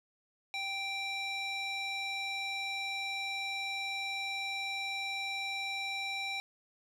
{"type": "tone with band-pass filter", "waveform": "square", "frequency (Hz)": 784, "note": "G5", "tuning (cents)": 0, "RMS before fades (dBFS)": -37, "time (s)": [0.54, 6.4], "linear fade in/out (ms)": 0, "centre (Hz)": 3100, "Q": 3.1, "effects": []}